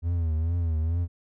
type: tone with vibrato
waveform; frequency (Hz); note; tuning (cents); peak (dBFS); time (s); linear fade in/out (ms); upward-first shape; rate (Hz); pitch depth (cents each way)
triangle; 82.41; E2; 0; -21; 0.02-1.08; 50; triangle; 2.3; 110
effects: none